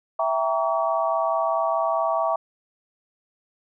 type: chord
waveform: sine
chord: E diminished seventh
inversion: none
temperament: equal with one note detuned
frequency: 659.3 / 784 / 932.3 / 1134 Hz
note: E5 / G5 / Bb5 / Db6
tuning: 0 / 0 / 0 / +39 cents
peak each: -23 / -28 / -28 / -26 dBFS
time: 0.19-2.36 s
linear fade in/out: 5 ms
effects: none